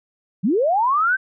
sine linear sweep, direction up, 158.3 to 1578 Hz, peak -15 dBFS, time 0.43-1.17 s, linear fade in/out 20 ms, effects none

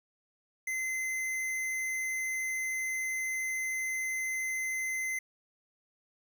square tone, 2059 Hz, C7, 28 cents flat, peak -32 dBFS, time 0.67-5.19 s, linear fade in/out 5 ms, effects none

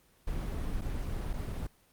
brown noise with dropouts, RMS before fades -34 dBFS, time 0.27-1.67 s, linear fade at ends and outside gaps 5 ms, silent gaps 0.812-0.817 / 1.332-1.337 s, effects pink hiss -65 dBFS RMS until 1.92 s + Opus 24 kbps

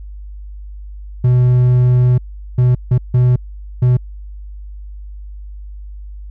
triangle tone bursts at uneven times, 124.5 Hz, B2, 14 cents sharp, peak -6 dBFS, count 5, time 1.24-2.18 / 2.58-2.75 / 2.91-2.98 / 3.14-3.36 / 3.82-3.97 s, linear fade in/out 5 ms, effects added 50 Hz sine -28 dBFS peak until 6.3 s

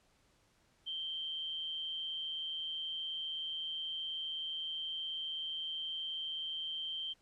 sine tone with amplitude modulation, 3136 Hz, G7, in tune, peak -35 dBFS, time 0.86-7.14 s, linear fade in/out 20 ms, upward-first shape sine, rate 159 Hz, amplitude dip 45%, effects pink hiss -71 dBFS RMS until 7.21 s + low-pass 9000 Hz 12 dB/octave

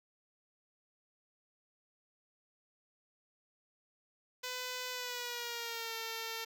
5% pulse tone with pitch glide, 502 to 452.4 Hz, B4 to A4, +28 to +48 cents, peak -27 dBFS, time 4.43-6.45 s, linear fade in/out 10 ms, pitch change -180 cents, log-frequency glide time 4.91-5.95 s, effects none

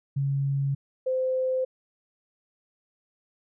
sine tone pair in turn, 138.59 / 516.8 Hz, C#3 / C5, 0 / -21 cents, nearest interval octave + major seventh, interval 2279 cents, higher second, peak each -23 dBFS, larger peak neither, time 0.16-0.75 / 1.06-1.65 s, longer neither, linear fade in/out 10 ms, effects none

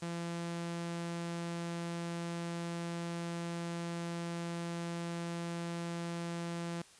sawtooth tone, 170.2 Hz, F3, 44 cents flat, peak -33 dBFS, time 0.02-6.82 s, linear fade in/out 5 ms, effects white hiss -59 dBFS RMS until 6.99 s + resampled to 22050 Hz

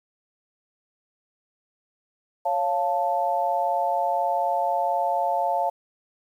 sine chord, Db augmented, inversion none, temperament equal, 554.4 / 698.5 / 880 Hz, Db5 / F5 / A5, 0 / 0 / 0 cents, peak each -28 / -24 / -25 dBFS, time 2.45-5.7 s, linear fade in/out 10 ms, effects 9-bit

